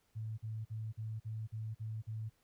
sine tone bursts, 110 Hz, A2, in tune, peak -38 dBFS, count 8, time 0.15-2.298 s, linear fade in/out 20 ms, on 230 ms, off 44 ms, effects pink hiss -75 dBFS RMS until 2.43 s

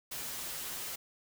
white noise with comb filter, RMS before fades -40 dBFS, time 0.11-0.96 s, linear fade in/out 10 ms, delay 10 ms, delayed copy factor -0.65, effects none

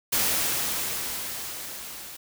white noise with level ramp, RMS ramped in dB -23 to -41 dBFS, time 0.12-2.17 s, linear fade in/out 10 ms, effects none

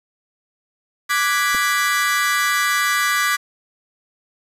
40% pulse chord, G# half-diminished seventh, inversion second, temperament equal, 1174.7 / 1480 / 1661.2 / 1975.5 Hz, D6 / F#6 / G#6 / B6, 0 / 0 / 0 / 0 cents, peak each -20 / -25 / -22 / -20 dBFS, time 1.09-3.37 s, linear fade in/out 20 ms
clicks, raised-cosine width 2 ms, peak -21 dBFS, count 2, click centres 1.546 / 1.55 s
effects resampled to 32000 Hz + 7-bit

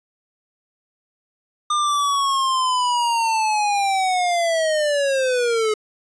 square linear sweep, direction down, 1211 to 423.1 Hz, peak -18 dBFS, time 1.7-5.74 s, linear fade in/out 5 ms, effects resampled to 22050 Hz

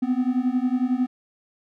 triangle beating tone pair, 246.9 / 257.9 Hz, B3 / C4, 0 / -25 cents, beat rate 11 Hz, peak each -21 dBFS, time 0.02-1.07 s, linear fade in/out 10 ms, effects none

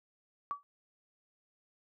sine tone with exponential decay, 1145 Hz, D6, 44 cents flat, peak -29 dBFS, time 0.51-0.63 s, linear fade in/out 0 ms, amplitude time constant 25 ms, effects none

